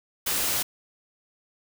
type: noise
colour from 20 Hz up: white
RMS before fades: -26 dBFS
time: 0.26-0.63 s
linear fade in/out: 10 ms
effects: none